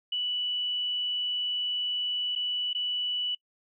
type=tone with dropouts; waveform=sine; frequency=2960 Hz; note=F#7; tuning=in tune; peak=-27 dBFS; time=0.12-3.35 s; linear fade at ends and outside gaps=5 ms; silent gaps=2.353-2.359 / 2.732-2.748 s; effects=noise-tail reverb RT60 0.1 s tail -25 dB re dry